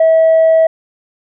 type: tone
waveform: sine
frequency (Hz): 647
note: E5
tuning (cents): -32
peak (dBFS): -4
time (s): 0-0.67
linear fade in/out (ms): 5
effects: tanh soft clip ceiling -4 dBFS